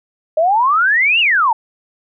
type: exponential two-way sweep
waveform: sine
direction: up then down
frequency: 607 to 2917 to 854 Hz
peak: -10 dBFS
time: 0.37-1.53 s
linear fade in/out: 5 ms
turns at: 1.2 s
effects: none